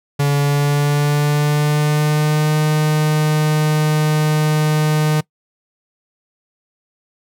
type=tone with pitch glide; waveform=45% pulse; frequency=142.9 to 153.16 Hz; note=D3 to D#3; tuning=-47 to -27 cents; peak=-13 dBFS; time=0.19-5.21 s; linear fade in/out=10 ms; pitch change=+120 cents; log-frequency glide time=0.39-2.56 s; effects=noise-tail reverb RT60 0.1 s tail -22 dB re dry